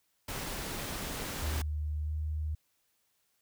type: noise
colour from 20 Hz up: pink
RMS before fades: -38 dBFS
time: 0.28-1.62 s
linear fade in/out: 5 ms
type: tone with pitch glide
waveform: sine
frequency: 75.5 to 76.82 Hz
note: D2 to D#2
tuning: +48 to -22 cents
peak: -31 dBFS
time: 1.42-2.55 s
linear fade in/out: 5 ms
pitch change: +30 cents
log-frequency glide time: 2.02-2.11 s
effects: white hiss -75 dBFS RMS until 3.41 s